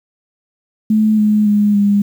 sine tone with pitch steps, 216 / 211.6 / 207.2 / 202.9 Hz, A3 / G#3 / G#3 / G#3, -32 / +33 / -4 / -40 cents, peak -9 dBFS, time 0.9-2.02 s, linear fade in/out 5 ms, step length 280 ms, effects 7-bit

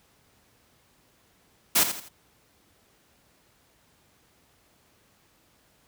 white noise with echo, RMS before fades -20 dBFS, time 1.75-1.84 s, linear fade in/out 10 ms, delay 83 ms, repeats 3, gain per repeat -9 dB, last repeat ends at 2.089 s, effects pink hiss -63 dBFS RMS until 5.87 s + high-pass 60 Hz 12 dB/octave

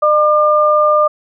sine tone pair together, 604.5 / 1200 Hz, D5 / D6, +50 / +37 cents, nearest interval octave, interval 1187 cents, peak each -11 dBFS, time 0.02-1.08 s, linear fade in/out 10 ms, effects none

